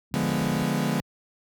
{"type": "low-pass noise", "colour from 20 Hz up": "pink", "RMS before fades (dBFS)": -39, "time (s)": [0.11, 0.63], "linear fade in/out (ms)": 2, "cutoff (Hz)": 130, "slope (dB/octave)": 24}
{"type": "chord", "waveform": "40% pulse", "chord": "D diminished seventh", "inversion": "none", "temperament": "equal", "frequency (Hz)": [146.83, 174.61, 207.7, 246.9], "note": ["D3", "F3", "Ab3", "Cb4"], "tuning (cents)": [0, 0, 0, 0], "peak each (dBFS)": -28, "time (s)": [0.14, 1], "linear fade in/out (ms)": 0}
{"effects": ["high-pass 80 Hz 12 dB/octave"]}